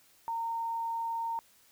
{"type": "tone", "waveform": "sine", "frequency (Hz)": 918, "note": "A#5", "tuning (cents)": -27, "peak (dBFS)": -31, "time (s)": [0.28, 1.39], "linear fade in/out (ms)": 0, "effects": ["white hiss -63 dBFS RMS until 1.71 s"]}